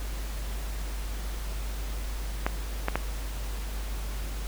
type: clicks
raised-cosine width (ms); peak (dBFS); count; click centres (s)
0.5; -10; 3; 2.465 / 2.884 / 2.956
effects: added 50 Hz sine -31 dBFS peak until 4.47 s + pink hiss -42 dBFS RMS until 4.47 s